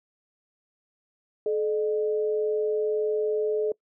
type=tone pair together; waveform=sine; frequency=429.2 / 607 Hz; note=A4 / D#5; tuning=-43 / -43 cents; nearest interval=tritone; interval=600 cents; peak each=-23 / -32 dBFS; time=1.46-3.72 s; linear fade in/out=2 ms; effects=noise-tail reverb RT60 0.1 s tail -24 dB re dry